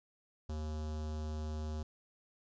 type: tone with notch filter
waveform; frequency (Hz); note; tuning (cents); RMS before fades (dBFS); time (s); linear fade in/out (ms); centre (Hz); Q
square; 77; D#2; -17; -39; 0.49-1.83; 5; 2100; 0.87
effects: resampled to 16000 Hz + 12-bit